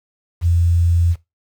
sine tone with quantisation, 85.5 Hz, F2, 36 cents flat, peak -12 dBFS, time 0.41-1.16 s, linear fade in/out 50 ms, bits 7, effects noise-tail reverb RT60 0.2 s tail -17 dB re dry

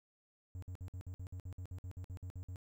triangle tone bursts, 91 Hz, F#2, 28 cents flat, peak -40 dBFS, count 16, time 0.55-2.559 s, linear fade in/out 0 ms, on 74 ms, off 55 ms, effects 12-bit

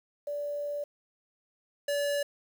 sine / square tone pair in turn, 581 / 574.3 Hz, D5 / D5, -19 / -39 cents, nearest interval unison, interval 20 cents, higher first, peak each -31 / -28 dBFS, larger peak second, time 0.27-0.84 / 1.88-2.23 s, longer first, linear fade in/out 5 ms, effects 9-bit

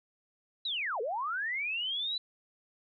sine linear two-way sweep, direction down then up, 4022 to 409 to 4022 Hz, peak -31 dBFS, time 0.65-2.18 s, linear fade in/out 5 ms, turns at 1.01 s, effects none

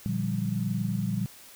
sine chord, G minor seventh, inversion first, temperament equal, 116.54 / 146.83 / 174.61 / 196 Hz, Bb2 / D3 / F3 / G3, 0 / 0 / 0 / 0 cents, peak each -31 / -35 / -32 / -30 dBFS, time 0.06-1.26 s, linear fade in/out 0 ms, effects white hiss -50 dBFS RMS until 1.55 s

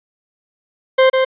40% pulse tone with echo, 523.3 Hz, C5, in tune, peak -7 dBFS, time 0.98-1.1 s, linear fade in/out 10 ms, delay 150 ms, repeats 1, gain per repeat -4 dB, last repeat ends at 1.25 s, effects resampled to 8000 Hz + 8-bit

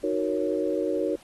sine chord, D# minor seventh, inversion none, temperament equal, 311.1 / 370 / 466.2 / 554.4 Hz, D#4 / F#4 / A#4 / C#5, 0 / 0 / 0 / 0 cents, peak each -29 dBFS, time 0.03-1.16 s, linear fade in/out 10 ms, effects pink hiss -54 dBFS RMS until 1.23 s + AAC 32 kbps

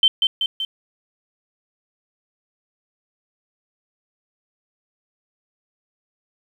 sine tone with echo, 3100 Hz, G7, 20 cents flat, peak -10 dBFS, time 0.03-0.08 s, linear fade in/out 2 ms, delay 190 ms, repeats 3, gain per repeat -4 dB, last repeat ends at 0.65 s, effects 8-bit

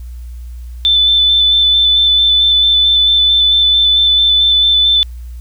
sine tone with vibrato, 3520 Hz, A7, in tune, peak -7 dBFS, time 0.85-5.03 s, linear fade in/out 0 ms, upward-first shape square, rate 4.5 Hz, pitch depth 12 cents each way, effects added 60 Hz sine -25 dBFS peak until 5.4 s + white hiss -51 dBFS RMS until 5.4 s

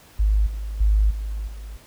sine tone with level steps, 52.2 Hz, G#1, 10 cents sharp, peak -15 / -26 / -14 / -25 / -32 dBFS, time 0.19-1.77 s, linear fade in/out 10 ms, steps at 0.46 / 0.8 / 1.1 / 1.47 s, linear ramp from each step 10 ms, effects pink hiss -50 dBFS RMS until 1.86 s

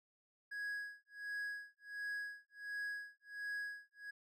triangle tone with tremolo, 1661.2 Hz, G#6, in tune, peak -37 dBFS, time 0.51-4.11 s, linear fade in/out 10 ms, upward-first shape sine, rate 1.4 Hz, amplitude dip 100%, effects none

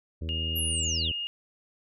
harmonic tone, 80.9 Hz, E2, 32 cents flat, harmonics 1 / 2 / 3 / 4 / 5 / 6 / 7, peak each -31 / -42 / -43 / -45 / -48 / -51 / -53 dBFS, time 0.21-1.12 s, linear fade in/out 10 ms
sine tone, 2843 Hz, F7, 30 cents sharp, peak -30 dBFS, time 0.29-1.27 s, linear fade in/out 0 ms
sine linear sweep, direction down, 11970 to 2489 Hz, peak -29 dBFS, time 0.55-1.13 s, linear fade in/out 20 ms
effects none

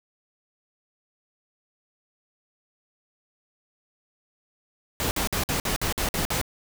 pink noise bursts, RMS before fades -26 dBFS, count 9, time 5-6.414 s, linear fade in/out 0 ms, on 110 ms, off 53 ms, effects none

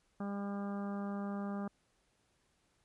harmonic tone, 200.7 Hz, G3, 41 cents sharp, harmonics 1 / 2 / 3 / 4 / 5 / 6 / 7 / 8, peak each -37 / -48 / -48 / -49 / -56 / -50 / -57 / -59 dBFS, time 0.2-1.68 s, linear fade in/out 5 ms, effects pink hiss -75 dBFS RMS until 2.84 s + resampled to 24000 Hz

